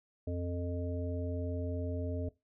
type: harmonic tone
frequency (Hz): 87.7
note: F2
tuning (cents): +8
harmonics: 1 / 3 / 5 / 7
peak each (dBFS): -35 / -40 / -42 / -43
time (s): 0.27-2.29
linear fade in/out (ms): 5
effects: noise-tail reverb RT60 0.2 s tail -18 dB re dry